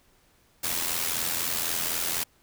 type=noise with amplitude modulation; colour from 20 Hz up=white; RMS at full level=-26 dBFS; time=0.63-2.24 s; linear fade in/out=10 ms; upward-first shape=sine; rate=84 Hz; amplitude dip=60%; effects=pink hiss -63 dBFS RMS until 2.42 s